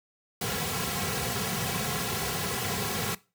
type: noise with comb filter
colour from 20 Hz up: pink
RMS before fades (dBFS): -30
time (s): 0.41-3.15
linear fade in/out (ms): 5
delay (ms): 3.3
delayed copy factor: -0.9
effects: noise-tail reverb RT60 0.3 s tail -20 dB re dry + high-pass 100 Hz 12 dB/octave